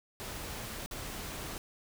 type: noise with dropouts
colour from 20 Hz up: pink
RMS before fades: -41 dBFS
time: 0.2-1.58 s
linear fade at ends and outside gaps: 0 ms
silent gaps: 0.861-0.911 s
effects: none